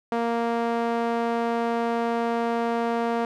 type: tone with band-pass filter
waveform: sawtooth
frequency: 232.9 Hz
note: A#3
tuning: 1 cent flat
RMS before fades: -25 dBFS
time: 0.12-3.25 s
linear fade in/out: 2 ms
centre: 690 Hz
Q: 1
effects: none